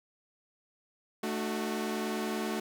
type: chord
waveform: sawtooth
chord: D major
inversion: second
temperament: equal with one note detuned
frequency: 220 / 301.1 / 370 Hz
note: A3 / D4 / F#4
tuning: 0 / +43 / 0 cents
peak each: -30 / -36 / -32 dBFS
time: 1.23-2.6 s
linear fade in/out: 5 ms
effects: none